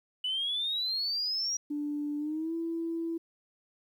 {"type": "exponential sweep", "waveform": "sine", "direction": "up", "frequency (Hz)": [2960, 5770], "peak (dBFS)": -28, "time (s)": [0.24, 1.57], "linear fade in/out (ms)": 5}
{"type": "tone with pitch glide", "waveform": "sine", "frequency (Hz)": [293.7, 331.6], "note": ["D4", "E4"], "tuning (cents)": [0, 10], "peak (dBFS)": -30, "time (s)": [1.7, 3.18], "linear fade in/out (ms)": 10, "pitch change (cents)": 210, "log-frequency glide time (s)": [2.18, 2.54]}
{"effects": ["tanh soft clip ceiling -24 dBFS", "11-bit"]}